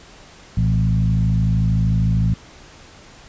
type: tone with frequency modulation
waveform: sine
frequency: 116.54 Hz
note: A#2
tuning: in tune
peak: -14 dBFS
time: 0.57-2.34 s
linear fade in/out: 5 ms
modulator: 53.2 Hz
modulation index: 1.2
effects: pink hiss -44 dBFS RMS until 3.28 s + resampled to 16000 Hz